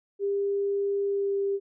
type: tone with pitch glide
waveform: sine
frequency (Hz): 400 to 396.8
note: G4 to G4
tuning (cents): +35 to +21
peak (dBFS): -24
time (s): 0.19-1.6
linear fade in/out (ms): 50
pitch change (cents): -14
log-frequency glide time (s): 1.06-1.36
effects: none